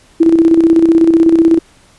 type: tone with tremolo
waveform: sine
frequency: 329.4 Hz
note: E4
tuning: 1 cent flat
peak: -3 dBFS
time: 0.2-1.59 s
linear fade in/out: 10 ms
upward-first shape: square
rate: 16 Hz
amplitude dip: 50%
effects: pink hiss -47 dBFS RMS until 1.98 s + resampled to 24000 Hz